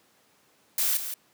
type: noise with echo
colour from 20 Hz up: blue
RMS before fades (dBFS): -25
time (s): 0.78-0.97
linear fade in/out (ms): 2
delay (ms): 170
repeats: 1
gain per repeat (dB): -9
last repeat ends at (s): 1.14
effects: pink hiss -63 dBFS RMS until 1.33 s + high-pass 200 Hz 12 dB/octave